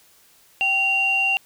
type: tone pair together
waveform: sine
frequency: 775.3 / 2765 Hz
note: G5 / F7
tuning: -19 / -18 cents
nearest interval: octave + minor seventh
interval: 2201 cents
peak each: -26 / -17 dBFS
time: 0.61-1.37 s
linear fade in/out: 0 ms
effects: tanh soft clip ceiling -11 dBFS + white hiss -55 dBFS RMS until 1.45 s